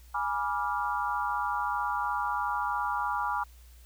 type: chord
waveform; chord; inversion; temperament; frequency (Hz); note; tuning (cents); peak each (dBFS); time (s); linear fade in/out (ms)
sine; G# diminished seventh; none; equal with one note detuned; 830.6 / 973.6 / 1174.7 / 1396.9; G#5 / B5 / D6 / F6; 0 / -25 / 0 / 0; -33 / -32 / -33 / -35; 0.14-3.44; 10
effects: added 60 Hz sine -50 dBFS peak until 3.85 s + white hiss -61 dBFS RMS until 3.85 s